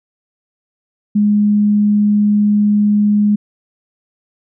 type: tone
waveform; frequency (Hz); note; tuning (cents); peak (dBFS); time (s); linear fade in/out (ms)
sine; 207.7; G#3; 0; -9; 1.15-3.36; 10
effects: none